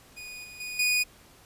sawtooth tone with level steps, 2470 Hz, D#7, 13 cents flat, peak -36 / -40 / -31 / -19 dBFS, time 0.16-1.04 s, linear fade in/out 20 ms, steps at 0.44 / 0.6 / 0.79 s, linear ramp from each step 5 ms, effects pink hiss -55 dBFS RMS until 1.45 s + resampled to 32000 Hz

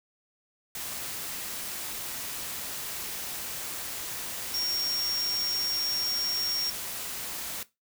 sine tone in noise, 5550 Hz, F8, 12 cents flat, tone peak -28 dBFS, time 4.54-6.7 s, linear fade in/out 2 ms, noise white, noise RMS -36 dBFS, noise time 0.75-7.63 s, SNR +5 dB, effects noise-tail reverb RT60 0.2 s tail -17 dB re dry

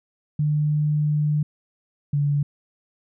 sine tone pair in turn, 149.9 / 144.19 Hz, D3 / D3, +36 / -31 cents, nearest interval minor second, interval 67 cents, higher first, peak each -18 dBFS, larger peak neither, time 0.39-1.43 / 2.13-2.43 s, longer first, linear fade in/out 5 ms, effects none

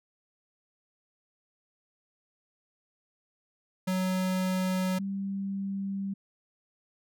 square / sine tone pair in turn, 185.8 / 196.15 Hz, F#3 / G3, +7 / +1 cents, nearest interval minor second, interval 94 cents, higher second, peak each -27 / -30 dBFS, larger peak first, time 3.87-4.99 / 4.99-6.14 s, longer second, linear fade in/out 10 ms, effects none

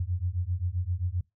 sine beating tone pair, 85.8 / 93.4 Hz, F2 / F#2, -30 / +17 cents, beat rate 7.6 Hz, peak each -30 dBFS, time 0-1.21 s, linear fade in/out 5 ms, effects noise-tail reverb RT60 0.2 s tail -23 dB re dry

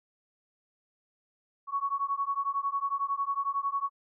sine beating tone pair, 1108.7 / 1119.7 Hz, C#6 / C#6, 0 / +17 cents, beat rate 11 Hz, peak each -31 dBFS, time 1.67-3.9 s, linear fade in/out 50 ms, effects none

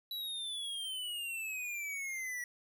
square exponential sweep, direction down, 3951 to 1930 Hz, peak -38 dBFS, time 0.11-2.44 s, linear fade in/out 2 ms, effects 12-bit

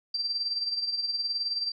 sine tone with tremolo, 4700 Hz, D8, 1 cent sharp, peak -25 dBFS, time 0.14-1.72 s, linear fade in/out 5 ms, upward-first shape sine, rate 19 Hz, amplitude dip 60%, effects none

